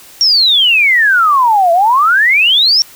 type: exponential two-way sweep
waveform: sine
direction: down then up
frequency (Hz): 5640 to 662 to 5640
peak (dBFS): -6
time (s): 0.21-2.82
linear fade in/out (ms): 0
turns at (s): 1.72
effects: white hiss -38 dBFS RMS until 2.95 s